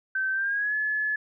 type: tone with pitch glide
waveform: sine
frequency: 1545 to 1714.3 Hz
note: G6 to A6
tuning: -26 to -46 cents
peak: -24 dBFS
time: 0.15-1.16 s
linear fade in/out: 5 ms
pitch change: +180 cents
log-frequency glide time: 0.32-0.75 s
effects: none